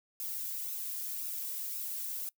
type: noise with flanger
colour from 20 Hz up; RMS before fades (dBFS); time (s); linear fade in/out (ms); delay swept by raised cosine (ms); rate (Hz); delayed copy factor
violet; -38; 0.2-2.29; 0; 0.77 to 2.07; 1.9; +0.5
effects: noise-tail reverb RT60 0.1 s tail -23 dB re dry